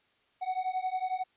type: beating tone pair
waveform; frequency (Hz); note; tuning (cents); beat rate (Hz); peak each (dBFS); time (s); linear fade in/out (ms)
triangle; 740 / 751; F#5 / F#5; 0 / +26; 11; -31; 0.41-1.24; 20
effects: white hiss -69 dBFS RMS until 1.36 s + resampled to 8000 Hz